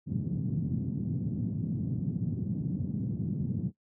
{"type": "band-pass noise", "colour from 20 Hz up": "white", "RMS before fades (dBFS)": -32, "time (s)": [0.06, 3.72], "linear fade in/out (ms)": 50, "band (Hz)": [110, 200], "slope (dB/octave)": 24, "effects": ["noise-tail reverb RT60 0.1 s tail -19 dB re dry"]}